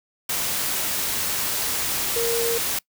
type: tone in noise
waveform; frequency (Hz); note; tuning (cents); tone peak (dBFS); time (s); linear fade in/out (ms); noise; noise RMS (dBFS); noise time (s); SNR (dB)
sine; 464.5; A#4; -6; -22; 2.16-2.58; 5; white; -25; 0.29-2.79; 0
effects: noise-tail reverb RT60 0.1 s tail -23 dB re dry